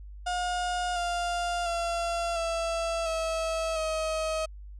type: tone with pitch steps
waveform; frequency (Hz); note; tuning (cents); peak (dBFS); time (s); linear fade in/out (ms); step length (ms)
35% pulse; 716 / 698.8 / 682.1 / 665.7 / 649.8 / 634.2; F5 / F5 / F5 / E5 / E5 / D#5; +43 / +1 / -41 / +17 / -25 / +33; -26; 0.26-4.46; 10; 700
effects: added 50 Hz sine -41 dBFS peak until 4.79 s + resampled to 22050 Hz